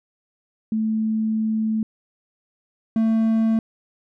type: tone pair in turn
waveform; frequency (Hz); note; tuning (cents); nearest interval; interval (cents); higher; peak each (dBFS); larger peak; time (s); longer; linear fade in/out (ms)
sine / triangle; 219.2 / 223.3; A3 / A3; -6 / +26; unison; 32; second; -19 / -14; second; 0.72-1.83 / 2.96-3.59; first; 2
effects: none